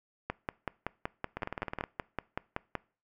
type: two click trains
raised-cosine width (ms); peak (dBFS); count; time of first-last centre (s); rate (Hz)
0.5; -20 / -17; 10 / 14; 1.37-1.839 / 0.3-2.753; 19.2 / 5.3
effects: noise-tail reverb RT60 0.4 s tail -23 dB re dry